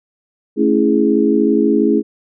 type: chord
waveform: sine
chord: A major seventh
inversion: none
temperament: equal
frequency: 220 / 277.2 / 329.6 / 415.3 Hz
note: A3 / C#4 / E4 / G#4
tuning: 0 / 0 / 0 / 0 cents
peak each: -16 dBFS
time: 0.56-2.03 s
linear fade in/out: 50 ms
effects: none